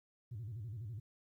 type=tone with vibrato; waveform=sine; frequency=110.3 Hz; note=A2; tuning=5 cents sharp; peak=-40 dBFS; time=0.31-1 s; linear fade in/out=10 ms; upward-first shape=square; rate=12 Hz; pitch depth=160 cents each way; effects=tanh soft clip ceiling -39 dBFS + 13-bit